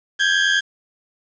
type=tone pair together; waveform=30% pulse; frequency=1583.1 / 1673 Hz; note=G6 / G#6; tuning=+17 / +12 cents; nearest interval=minor second; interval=95 cents; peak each=-15 / -16 dBFS; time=0.19-0.61 s; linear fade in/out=20 ms; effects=resampled to 16000 Hz + 7-bit